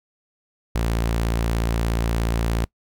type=tone; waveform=sawtooth; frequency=56.9 Hz; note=A#1; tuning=41 cents flat; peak=-16 dBFS; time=0.75-2.65 s; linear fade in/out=5 ms; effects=noise-tail reverb RT60 0.1 s tail -24 dB re dry